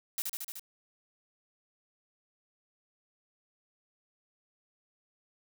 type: noise with echo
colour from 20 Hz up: blue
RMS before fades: -33 dBFS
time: 0.18-0.22 s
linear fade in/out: 0 ms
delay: 75 ms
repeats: 5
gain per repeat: -2 dB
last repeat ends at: 0.595 s
effects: none